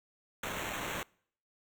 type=noise with sample-and-hold; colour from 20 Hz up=white; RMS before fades=-38 dBFS; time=0.43-1.03 s; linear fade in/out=2 ms; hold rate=4900 Hz; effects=noise-tail reverb RT60 0.6 s tail -26 dB re dry